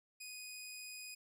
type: tone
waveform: 15% pulse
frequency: 2489 Hz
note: D#7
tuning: in tune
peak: -40 dBFS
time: 0.2-1.15 s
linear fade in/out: 10 ms
effects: none